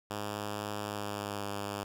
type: tone with pitch glide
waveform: 5% pulse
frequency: 103.83 to 101.52 Hz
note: G#2 to G#2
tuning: 0 to -39 cents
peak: -24 dBFS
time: 0.1-1.84 s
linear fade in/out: 10 ms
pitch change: -39 cents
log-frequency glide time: 0.8-1.48 s
effects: none